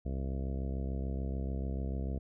harmonic tone, 66.8 Hz, C2, 36 cents sharp, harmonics 1 / 2 / 3 / 4 / 5 / 6 / 7 / 8 / 9 / 10, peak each -34 / -41 / -42 / -46 / -50 / -50 / -50 / -54 / -55 / -53 dBFS, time 0.05-2.19 s, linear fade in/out 10 ms, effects none

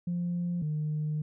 sine tone pair in turn, 174.61 / 152.25 Hz, F3 / D#3, 0 / -37 cents, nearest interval major second, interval 237 cents, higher first, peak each -27 dBFS, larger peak neither, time 0.07-0.62 / 0.62-1.22 s, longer second, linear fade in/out 5 ms, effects tanh soft clip ceiling -25 dBFS

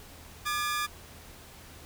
sawtooth tone pair together, 1200 / 1697.1 Hz, D6 / G#6, +37 / +37 cents, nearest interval tritone, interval 600 cents, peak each -26 / -31 dBFS, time 0.45-0.87 s, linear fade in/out 20 ms, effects added 80 Hz sine -54 dBFS peak until 1.85 s + pink hiss -50 dBFS RMS until 1.85 s

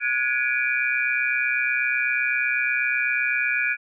sine tone cluster, 1456 / 1673 / 2317 / 2445 Hz, F#6 / G#6 / D7 / D#7, -28 / +12 / -24 / -31 cents, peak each -26 dBFS, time 0-3.77 s, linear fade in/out 50 ms, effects none

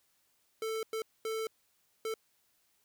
square tone bursts at uneven times, 442.8 Hz, A4, 11 cents sharp, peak -34 dBFS, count 4, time 0.62-0.83 / 0.93-1.02 / 1.25-1.47 / 2.05-2.14 s, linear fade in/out 2 ms, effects white hiss -73 dBFS RMS until 2.84 s

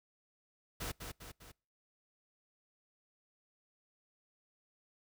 pink noise with echo, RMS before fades -40 dBFS, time 0.8-0.92 s, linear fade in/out 10 ms, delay 200 ms, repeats 3, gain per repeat -5 dB, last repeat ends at 1.52 s, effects noise-tail reverb RT60 0.4 s tail -26 dB re dry

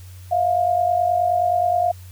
sine tone pair together, 659.3 / 708.8 Hz, E5 / F5, 0 / +25 cents, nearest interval minor second, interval 125 cents, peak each -22 / -17 dBFS, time 0.31-1.92 s, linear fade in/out 10 ms, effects added 91 Hz sine -37 dBFS peak until 2.11 s + white hiss -50 dBFS RMS until 2.11 s

